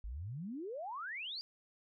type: exponential sweep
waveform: sine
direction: up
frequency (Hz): 48 to 4905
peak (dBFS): -40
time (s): 0.04-1.41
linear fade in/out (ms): 0
effects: none